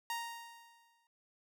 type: tone with exponential decay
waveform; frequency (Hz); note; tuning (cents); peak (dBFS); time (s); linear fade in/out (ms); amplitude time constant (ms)
sawtooth; 932; A#5; -1; -31; 0.1-1.07; 1; 210
effects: none